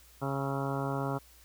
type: harmonic tone with a mistuned harmonic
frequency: 137.4 Hz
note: C#3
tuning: 15 cents flat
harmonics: 1 / 2 / 3 / 4 / 5 / 6 / 7 / 8 / 9 / 10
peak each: -34 / -37 / -39 / -40 / -41 / -42 / -42 / -43 / -44 / -44 dBFS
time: 0.21-1.19 s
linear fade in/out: 20 ms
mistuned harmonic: 9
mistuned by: +58 cents
effects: added 60 Hz sine -59 dBFS peak until 1.44 s + white hiss -59 dBFS RMS until 1.44 s